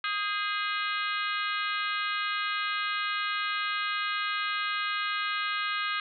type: harmonic tone with a mistuned harmonic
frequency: 415.3 Hz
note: G#4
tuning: in tune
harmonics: 3 / 4 / 5 / 6 / 7 / 8 / 9 / 10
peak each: -32 / -34 / -36 / -38 / -39 / -40 / -41 / -42 dBFS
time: 0.04-6 s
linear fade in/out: 2 ms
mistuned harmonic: 4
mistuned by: -53 cents
effects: none